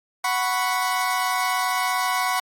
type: chord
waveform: 30% pulse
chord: F# suspended fourth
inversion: none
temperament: equal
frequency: 740 / 987.8 / 1108.7 Hz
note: F#5 / B5 / C#6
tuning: 0 / 0 / 0 cents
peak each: -23 dBFS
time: 0.24-2.4 s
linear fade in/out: 5 ms
effects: AAC 48 kbps